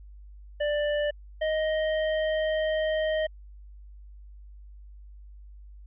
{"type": "tone pair in turn", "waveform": "square", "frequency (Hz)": [590, 624.9], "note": ["D5", "D#5"], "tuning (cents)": [8, 7], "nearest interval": "minor second", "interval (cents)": 99, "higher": "second", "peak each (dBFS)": -25, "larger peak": "neither", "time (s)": [[0.6, 1.11], [1.41, 3.27]], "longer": "second", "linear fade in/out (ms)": 10, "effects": ["added 50 Hz sine -44 dBFS peak until 5.86 s", "resampled to 8000 Hz"]}